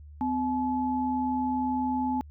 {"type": "tone pair together", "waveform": "sine", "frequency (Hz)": [255.1, 858], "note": ["C4", "A5"], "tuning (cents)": [-44, -44], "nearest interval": "octave + major sixth", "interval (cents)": 2100, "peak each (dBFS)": [-27, -29], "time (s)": [0.21, 2.21], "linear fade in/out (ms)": 0, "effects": ["added 74 Hz sine -44 dBFS peak until 2.3 s"]}